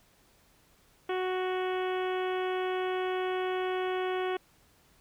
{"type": "harmonic tone", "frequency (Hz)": 370, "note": "F#4", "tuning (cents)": 0, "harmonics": [1, 2, 3, 4, 5, 6, 7, 8, 9], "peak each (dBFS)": [-30, -36, -40, -42, -44, -46, -47, -48, -49], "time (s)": [1.09, 4.37], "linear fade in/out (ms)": 5, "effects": ["pink hiss -64 dBFS RMS until 5 s"]}